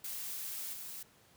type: noise with level steps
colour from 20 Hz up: blue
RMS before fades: -41 / -45 dBFS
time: 0.04-1.03 s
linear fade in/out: 5 ms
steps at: 0.73 s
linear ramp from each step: 5 ms
effects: pink hiss -64 dBFS RMS until 1.36 s + high-pass 80 Hz 12 dB/octave